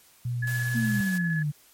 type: tone with vibrato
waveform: sine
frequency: 121.4 Hz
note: B2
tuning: 29 cents flat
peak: -26 dBFS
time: 0.25-1.01 s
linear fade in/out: 5 ms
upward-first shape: sine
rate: 4.7 Hz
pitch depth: 9 cents each way
type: tone with tremolo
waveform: sine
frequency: 1703 Hz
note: G#6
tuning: 43 cents sharp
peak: -28 dBFS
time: 0.42-1.43 s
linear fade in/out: 10 ms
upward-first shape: square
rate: 17 Hz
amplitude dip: 30%
type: high-pass noise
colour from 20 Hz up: white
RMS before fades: -40 dBFS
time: 0.47-1.18 s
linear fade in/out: 2 ms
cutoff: 420 Hz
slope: 48 dB/octave
type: exponential sweep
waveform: sine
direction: down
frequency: 236.1 to 143.9 Hz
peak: -24 dBFS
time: 0.74-1.52 s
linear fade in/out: 20 ms
effects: white hiss -57 dBFS RMS until 1.73 s + MP3 64 kbps